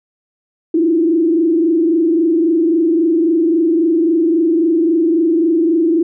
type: tone with frequency modulation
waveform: sine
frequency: 330 Hz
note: E4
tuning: 2 cents sharp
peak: -10 dBFS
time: 0.74-6.03 s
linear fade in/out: 5 ms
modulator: 23.7 Hz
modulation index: 0.9
effects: none